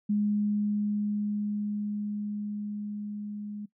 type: tone with level ramp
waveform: sine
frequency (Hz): 207.7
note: G#3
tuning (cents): 0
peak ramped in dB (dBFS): -23 to -35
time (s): 0.09-3.66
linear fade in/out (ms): 10
effects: noise-tail reverb RT60 0.1 s tail -19 dB re dry